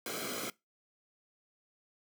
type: noise with comb filter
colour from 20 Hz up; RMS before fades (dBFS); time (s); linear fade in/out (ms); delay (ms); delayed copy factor
pink; -38; 0.06-0.5; 2; 1.1; -0.75
effects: noise-tail reverb RT60 0.2 s tail -21 dB re dry + high-pass 200 Hz 12 dB/octave